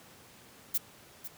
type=noise with echo; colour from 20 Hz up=violet; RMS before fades=-28 dBFS; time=0.74-0.78 s; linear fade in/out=10 ms; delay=500 ms; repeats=1; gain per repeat=-12 dB; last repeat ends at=1.28 s; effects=pink hiss -55 dBFS RMS until 1.37 s + high-pass 100 Hz 12 dB/octave